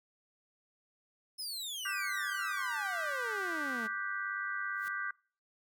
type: exponential sweep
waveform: sawtooth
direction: down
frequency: 5274 to 211.3 Hz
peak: -35 dBFS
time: 1.38-3.88 s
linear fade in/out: 20 ms
type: chord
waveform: sine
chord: G major seventh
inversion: second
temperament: just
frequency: 1176 / 1470 / 1568 / 1960 Hz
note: D6 / F#6 / G6 / B6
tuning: +2 / -12 / 0 / -14 cents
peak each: -41 / -41 / -37 / -43 dBFS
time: 1.85-5.11 s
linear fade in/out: 5 ms
type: noise with exponential growth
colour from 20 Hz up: white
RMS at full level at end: -48 dBFS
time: 4.72-4.88 s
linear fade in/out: 0 ms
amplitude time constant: 34 ms
effects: noise-tail reverb RT60 0.4 s tail -24 dB re dry